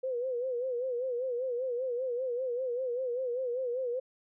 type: tone with vibrato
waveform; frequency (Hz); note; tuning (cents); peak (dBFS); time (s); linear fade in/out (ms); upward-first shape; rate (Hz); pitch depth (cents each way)
sine; 500; B4; +21; -30; 0.03-4; 10; sine; 5.1; 94
effects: none